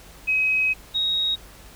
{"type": "tone pair in turn", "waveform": "sine", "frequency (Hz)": [2539, 3776], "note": ["D#7", "A#7"], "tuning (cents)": [34, 22], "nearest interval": "perfect fifth", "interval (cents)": 688, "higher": "second", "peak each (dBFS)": [-18, -20], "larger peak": "first", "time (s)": [[0.27, 0.74], [0.94, 1.36]], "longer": "first", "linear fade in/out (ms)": 20, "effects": ["added 50 Hz sine -49 dBFS peak until 1.75 s", "pink hiss -47 dBFS RMS until 1.75 s"]}